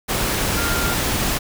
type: tone in noise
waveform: sine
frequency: 1396.9 Hz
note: F6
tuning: in tune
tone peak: -25 dBFS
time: 0.56-0.95 s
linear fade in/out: 20 ms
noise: pink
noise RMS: -21 dBFS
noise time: 0.08-1.39 s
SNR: -7 dB
effects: none